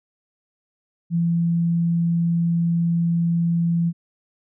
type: tone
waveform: sine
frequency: 169.1 Hz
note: E3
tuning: 44 cents sharp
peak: -17 dBFS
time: 1.1-3.93 s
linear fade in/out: 50 ms
effects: none